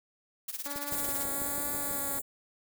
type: noise with tremolo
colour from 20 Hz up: blue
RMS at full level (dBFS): -35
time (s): 0.48-1.25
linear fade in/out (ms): 5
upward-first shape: sine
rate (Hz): 18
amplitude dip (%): 85
type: tone with vibrato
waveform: 10% pulse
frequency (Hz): 283.5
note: C#4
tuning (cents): +39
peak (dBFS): -30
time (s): 0.66-2.19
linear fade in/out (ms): 0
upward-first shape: triangle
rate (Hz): 1.2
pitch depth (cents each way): 26
type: click train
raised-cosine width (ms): 2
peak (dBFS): -29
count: 8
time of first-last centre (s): 0.76-1.911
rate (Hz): 6.08
type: band-stop noise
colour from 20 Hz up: white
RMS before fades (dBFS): -34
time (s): 0.9-2.22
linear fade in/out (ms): 20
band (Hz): 800 to 6900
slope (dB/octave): 96
effects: none